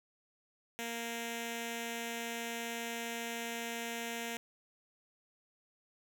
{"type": "tone with notch filter", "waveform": "5% pulse", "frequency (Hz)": 232.6, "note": "A#3", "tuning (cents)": -4, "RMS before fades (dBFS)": -40, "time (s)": [0.79, 4.37], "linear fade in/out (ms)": 0, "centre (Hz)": 1200, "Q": 1.5, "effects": []}